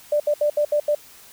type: tone bursts at uneven times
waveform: sine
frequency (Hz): 592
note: D5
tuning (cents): +14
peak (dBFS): -16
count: 6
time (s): 0.12-0.2 / 0.27-0.34 / 0.41-0.5 / 0.57-0.65 / 0.72-0.8 / 0.88-0.95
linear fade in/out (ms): 5
effects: white hiss -47 dBFS RMS until 1.32 s